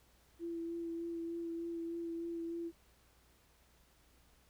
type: tone with vibrato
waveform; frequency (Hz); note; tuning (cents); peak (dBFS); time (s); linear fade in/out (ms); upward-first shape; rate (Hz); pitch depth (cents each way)
sine; 335.8; E4; +32; -38; 0.39-2.72; 50; sine; 3.3; 16
effects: added 60 Hz sine -69 dBFS peak until 4.49 s + pink hiss -69 dBFS RMS until 4.49 s